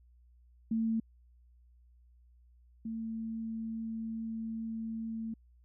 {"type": "tone pair in turn", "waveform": "sine", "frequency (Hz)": [224.4, 224.4], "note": ["A3", "A3"], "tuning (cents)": [34, 34], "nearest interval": "unison", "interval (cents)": 0, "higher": "neither", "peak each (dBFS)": [-28, -35], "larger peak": "first", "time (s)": [[0.71, 1], [2.85, 5.34]], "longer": "second", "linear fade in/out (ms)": 5, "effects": ["added 60 Hz sine -59 dBFS peak until 5.64 s"]}